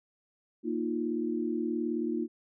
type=chord; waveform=sine; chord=Bb suspended fourth; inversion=none; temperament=just; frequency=233.1 / 310.8 / 349.6 Hz; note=Bb3 / Eb4 / F4; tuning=0 / -2 / +2 cents; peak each=-33 dBFS; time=0.63-2.28 s; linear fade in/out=50 ms; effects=none